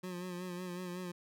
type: tone with vibrato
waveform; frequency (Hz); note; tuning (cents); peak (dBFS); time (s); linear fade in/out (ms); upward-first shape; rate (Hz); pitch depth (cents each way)
25% pulse; 179.7; F3; +50; -36; 0.03-1.12; 10; sine; 5.4; 43
effects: none